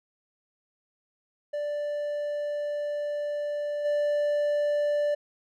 triangle tone with level steps, 587.3 Hz, D5, in tune, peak -26 / -21 dBFS, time 1.53-5.15 s, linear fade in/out 10 ms, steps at 3.84 s, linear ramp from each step 20 ms, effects none

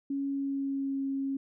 sine tone with pitch glide, 277.2 to 272.4 Hz, C#4 to C#4, 0 to -30 cents, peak -29 dBFS, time 0.1-1.37 s, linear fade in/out 5 ms, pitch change -30 cents, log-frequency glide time 0.27-1.03 s, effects none

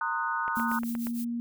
sine chord, C half-diminished seventh, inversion third, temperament equal with one note detuned, 920 / 1046.5 / 1244.5 / 1480 Hz, Bb5 / C6 / Eb6 / Gb6, -23 / 0 / 0 / 0 cents, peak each -32 / -37 / -32 / -32 dBFS, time 0.01-0.79 s, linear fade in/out 2 ms
click train, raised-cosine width 0.5 ms, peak -24 dBFS, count 6, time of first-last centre 0.48-1.07 s, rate 8.48 Hz
violet noise with tremolo, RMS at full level -39 dBFS, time 0.55-1.25 s, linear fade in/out 10 ms, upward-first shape triangle, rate 6.5 Hz, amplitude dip 90%
sine tone with pitch glide, 233.1 to 236.2 Hz, A#3 to A#3, 0 to +23 cents, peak -29 dBFS, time 0.57-1.4 s, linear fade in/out 0 ms, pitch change +23 cents, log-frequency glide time 0.82-1.28 s
effects none

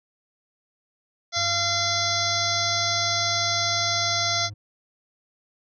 harmonic tone, 687 Hz, F5, 29 cents flat, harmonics 1 / 2 / 3 / 5 / 6 / 7 / 8 / 9, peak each -30 / -30 / -30 / -30 / -30 / -30 / -30 / -30 dBFS, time 1.32-4.5 s, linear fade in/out 50 ms
triangle tone with pitch glide, 99 to 103.56 Hz, G2 to G#2, +18 to -4 cents, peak -33 dBFS, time 1.36-4.54 s, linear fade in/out 10 ms, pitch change +78 cents, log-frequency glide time 1.55-2.92 s
effects none

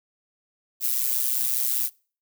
violet noise with amplitude modulation, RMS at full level -21 dBFS, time 0.8-1.9 s, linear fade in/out 50 ms, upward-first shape sine, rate 125 Hz, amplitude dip 80%, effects noise-tail reverb RT60 0.4 s tail -25 dB re dry

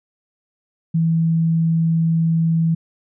sine tone, 163.9 Hz, E3, 10 cents flat, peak -14 dBFS, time 0.94-2.75 s, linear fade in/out 10 ms, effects none

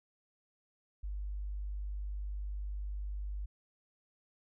sine tone, 50 Hz, G1, 35 cents sharp, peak -36 dBFS, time 1.03-3.46 s, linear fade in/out 10 ms, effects none

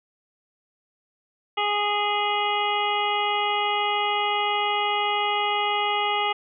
harmonic tone, 413.4 Hz, G#4, 8 cents flat, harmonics 1 / 2 / 3 / 5 / 6 / 7 / 8, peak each -31 / -25 / -28 / -30 / -35 / -29 / -35 dBFS, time 1.57-6.33 s, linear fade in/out 10 ms, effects none

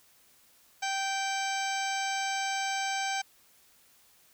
harmonic tone, 780 Hz, G5, 9 cents flat, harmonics 1 / 2 / 3 / 4 / 5 / 6 / 7 / 8 / 10, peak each -32 / -36 / -37 / -41 / -44 / -44 / -44 / -40 / -45 dBFS, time 0.82-3.22 s, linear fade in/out 10 ms, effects white hiss -62 dBFS RMS until 4.33 s

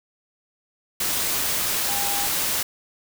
sine tone in noise, 804 Hz, G5, 44 cents sharp, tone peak -30 dBFS, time 1.88-2.27 s, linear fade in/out 5 ms, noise white, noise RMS -24 dBFS, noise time 1-2.63 s, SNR -9 dB, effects none

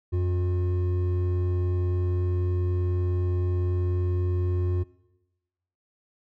triangle tone pair together, 89.6 / 358.7 Hz, F2 / F4, +45 / +46 cents, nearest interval 2 octaves, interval 2401 cents, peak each -20 / -29 dBFS, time 0.12-4.84 s, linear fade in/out 20 ms, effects noise-tail reverb RT60 1.0 s tail -21 dB re dry + tanh soft clip ceiling -15 dBFS

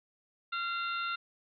harmonic tone with a mistuned harmonic, 689 Hz, F5, 24 cents flat, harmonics 2 / 3 / 4 / 5 / 6, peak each -33 / -46 / -41 / -42 / -48 dBFS, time 0.52-1.16 s, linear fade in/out 10 ms, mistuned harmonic 5, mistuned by +91 cents, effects none

